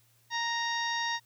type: harmonic tone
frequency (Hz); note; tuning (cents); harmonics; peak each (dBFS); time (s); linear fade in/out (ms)
932.3; A#5; 0; 1 / 2 / 3 / 4 / 5 / 6 / 7; -33 / -33 / -44 / -37 / -44 / -39 / -52; 0.3-1.2; 50
effects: added 117 Hz sine -67 dBFS peak until 1.25 s + white hiss -67 dBFS RMS until 1.25 s